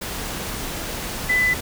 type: tone in noise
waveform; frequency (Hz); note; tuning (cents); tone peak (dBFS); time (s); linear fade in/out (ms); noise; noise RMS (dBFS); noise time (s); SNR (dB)
sine; 2000; B6; +21; -16; 1.29-1.54; 10; pink; -29; 0.01-1.61; +10
effects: none